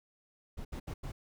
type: noise bursts at uneven times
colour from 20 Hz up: brown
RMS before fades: -40 dBFS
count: 4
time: 0.57-0.65 / 0.72-0.8 / 0.87-0.94 / 1.03-1.12 s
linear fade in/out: 10 ms
effects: none